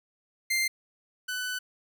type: tone pair in turn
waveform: sawtooth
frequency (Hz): 2095 / 1498.2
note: C7 / F#6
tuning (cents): +2 / +21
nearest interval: tritone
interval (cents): 581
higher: first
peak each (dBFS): -21 / -27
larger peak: first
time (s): 0.5-0.68 / 1.28-1.59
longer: second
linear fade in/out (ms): 10
effects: none